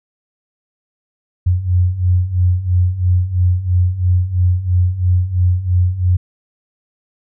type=beating tone pair; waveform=sine; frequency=88.3 / 91.3 Hz; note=F2 / F#2; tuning=+20 / -23 cents; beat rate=3 Hz; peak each=-17 / -13 dBFS; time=1.46-6.17 s; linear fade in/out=10 ms; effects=none